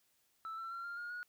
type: tone with pitch steps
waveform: sine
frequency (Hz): 1318.5 / 1343.9 / 1369.7 / 1396.1 / 1423 / 1450.3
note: E6 / E6 / F6 / F6 / F6 / F#6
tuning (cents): 0 / +33 / -34 / -1 / +32 / -35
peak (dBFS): -39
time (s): 0.45-1.23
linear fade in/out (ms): 0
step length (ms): 130
effects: tanh soft clip ceiling -39 dBFS + white hiss -75 dBFS RMS until 1.28 s